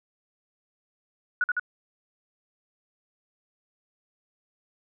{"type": "tone with echo", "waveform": "sine", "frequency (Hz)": 1464, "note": "F#6", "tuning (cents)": -19, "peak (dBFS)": -20, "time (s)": [1.41, 1.44], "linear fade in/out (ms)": 2, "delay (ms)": 78, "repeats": 2, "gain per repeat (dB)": -2, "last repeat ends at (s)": 1.596, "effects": []}